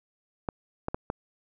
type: clicks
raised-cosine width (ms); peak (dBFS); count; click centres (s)
1; -15; 4; 0.488 / 0.884 / 0.945 / 1.101
effects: none